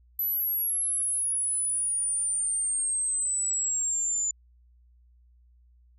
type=exponential sweep; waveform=sine; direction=down; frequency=12000 to 7040 Hz; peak=-25 dBFS; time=0.19-4.31 s; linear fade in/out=2 ms; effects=added 60 Hz sine -56 dBFS peak until 5.98 s